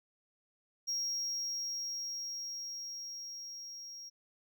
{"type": "tone with level ramp", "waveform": "triangle", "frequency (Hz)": 5600, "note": "F8", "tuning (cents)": 4, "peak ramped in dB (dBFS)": [-31, -44], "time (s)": [0.87, 4.1], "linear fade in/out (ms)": 20, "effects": []}